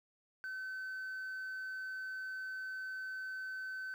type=tone; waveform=sine; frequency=1527 Hz; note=G6; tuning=46 cents flat; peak=-37 dBFS; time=0.44-3.94 s; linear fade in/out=0 ms; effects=tanh soft clip ceiling -39 dBFS + 11-bit